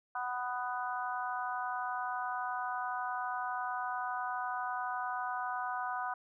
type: harmonic tone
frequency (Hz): 248.2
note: B3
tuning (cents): +9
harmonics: 3 / 4 / 5 / 6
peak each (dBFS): -38 / -39 / -40 / -41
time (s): 0.15-6.14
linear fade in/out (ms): 5
effects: none